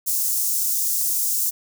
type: high-pass noise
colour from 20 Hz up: white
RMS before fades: -22 dBFS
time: 0.06-1.51 s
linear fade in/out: 20 ms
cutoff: 6100 Hz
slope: 24 dB/octave
effects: none